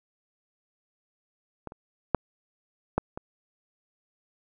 clicks, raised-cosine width 1 ms, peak -22 / -29 / -6 / -9 / -21 dBFS, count 5, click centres 1.673 / 1.721 / 2.147 / 2.98 / 3.175 s, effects none

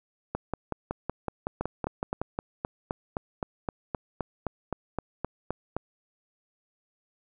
two click trains, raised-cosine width 1 ms, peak -15 / -15 dBFS, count 17 / 11, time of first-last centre 1.61-5.766 / 0.35-2.216 s, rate 3.85 / 5.36 Hz, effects none

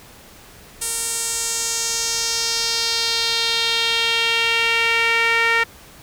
sawtooth tone with band-pass filter sweep, 460.1 Hz, A#4, 23 cents flat, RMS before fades -20 dBFS, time 0.81-5.64 s, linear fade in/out 10 ms, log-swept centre 9100 to 2000 Hz, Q 2.6, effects pink hiss -44 dBFS RMS until 6.02 s

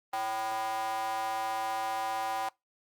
square tone with high-pass filter, 110.6 Hz, A2, 9 cents sharp, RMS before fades -33 dBFS, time 0.13-2.49 s, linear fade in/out 5 ms, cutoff 830 Hz, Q 5.8, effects noise-tail reverb RT60 0.2 s tail -24 dB re dry + Opus 32 kbps

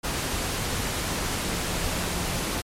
sine tone in noise, 176.3 Hz, F3, 17 cents sharp, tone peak -36 dBFS, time 1.43-2.47 s, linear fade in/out 20 ms, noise pink, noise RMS -28 dBFS, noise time 0.03-2.62 s, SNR -11 dB, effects low-pass 12000 Hz 12 dB/octave + MP3 64 kbps

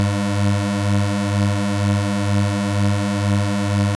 25% pulse beating tone pair, 99.5 / 101.6 Hz, G2 / G#2, +26 / -38 cents, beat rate 2.1 Hz, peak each -19 / -14 dBFS, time 0-3.95 s, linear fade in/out 0 ms, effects resampled to 24000 Hz

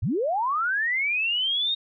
sine linear sweep, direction up, 69.3 to 3744 Hz, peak -22 dBFS, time 0.02-1.75 s, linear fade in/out 10 ms, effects none

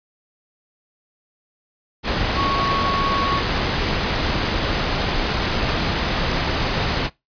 sine tone in noise, 1108.7 Hz, C#6, in tune, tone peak -20 dBFS, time 2.34-3.42 s, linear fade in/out 50 ms, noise pink, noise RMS -21 dBFS, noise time 2.03-7.1 s, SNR -2 dB, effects noise-tail reverb RT60 0.2 s tail -21 dB re dry + resampled to 11025 Hz

